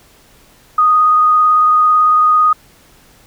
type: tone with vibrato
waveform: sine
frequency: 1241 Hz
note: D#6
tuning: 5 cents flat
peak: -7 dBFS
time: 0.78-2.53 s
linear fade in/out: 5 ms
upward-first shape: triangle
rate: 18 Hz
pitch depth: 14 cents each way
effects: pink hiss -47 dBFS RMS until 3.26 s